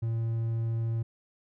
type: tone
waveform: triangle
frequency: 114.2 Hz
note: A#2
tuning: 35 cents flat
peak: -25 dBFS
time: 0.02-1.03 s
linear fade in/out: 10 ms
effects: none